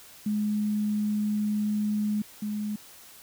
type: tone pair in turn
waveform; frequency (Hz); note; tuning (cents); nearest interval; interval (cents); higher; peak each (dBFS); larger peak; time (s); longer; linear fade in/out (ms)
sine; 210 / 210; G#3 / G#3; +19 / +19; unison; 0; neither; -24 / -28; first; 0.26-2.22 / 2.42-2.76; first; 5
effects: white hiss -50 dBFS RMS until 3.22 s